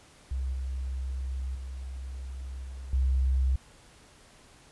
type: tone with level steps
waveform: sine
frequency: 65.41 Hz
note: C2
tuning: in tune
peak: -28 / -30 / -35 / -37 / -22 dBFS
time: 0.31-3.56 s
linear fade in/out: 5 ms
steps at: 0.53 / 1.55 / 2.64 / 2.93 s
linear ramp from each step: 2 ms
effects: pink hiss -56 dBFS RMS until 4.71 s + resampled to 24000 Hz